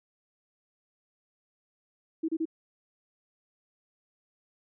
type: tone bursts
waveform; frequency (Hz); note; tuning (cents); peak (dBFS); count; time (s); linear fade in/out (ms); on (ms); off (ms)
sine; 322.5; E4; -38; -26; 3; 2.23-2.455; 10; 55; 30
effects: none